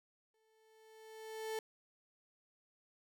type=tone with exponential growth; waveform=35% pulse; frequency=440 Hz; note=A4; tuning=in tune; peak=-35 dBFS; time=0.34-1.59 s; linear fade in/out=2 ms; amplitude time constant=270 ms; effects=none